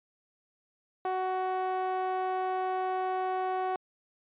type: tone with band-pass filter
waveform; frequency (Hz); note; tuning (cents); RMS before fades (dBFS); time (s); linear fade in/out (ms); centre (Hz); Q
sawtooth; 372.9; F#4; +14; -31; 1.05-3.76; 2; 760; 1.9
effects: resampled to 8000 Hz